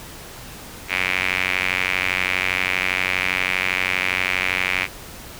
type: tone with band-pass filter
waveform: sawtooth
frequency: 92.5 Hz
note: F#2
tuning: in tune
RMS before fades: -22 dBFS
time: 0.88-4.88 s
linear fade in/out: 50 ms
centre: 2300 Hz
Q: 4.7
effects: pink hiss -38 dBFS RMS until 5.39 s